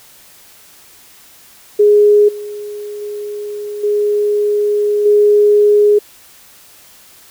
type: tone with level steps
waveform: sine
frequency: 415.3 Hz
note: G#4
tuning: in tune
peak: -5 / -23 / -21 / -11 / -6 dBFS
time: 1.79-5.99 s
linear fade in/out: 10 ms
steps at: 2.28 / 3.01 / 3.83 / 5.05 s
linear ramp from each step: 10 ms
effects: white hiss -43 dBFS RMS until 7.3 s